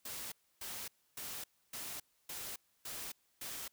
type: noise bursts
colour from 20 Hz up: white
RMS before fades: -44 dBFS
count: 7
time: 0.05-3.68 s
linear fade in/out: 5 ms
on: 270 ms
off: 290 ms
effects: white hiss -75 dBFS RMS until 3.72 s